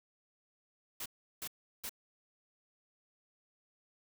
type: noise bursts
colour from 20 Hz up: white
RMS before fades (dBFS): -41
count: 3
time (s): 1-1.894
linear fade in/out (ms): 5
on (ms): 58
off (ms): 360
effects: none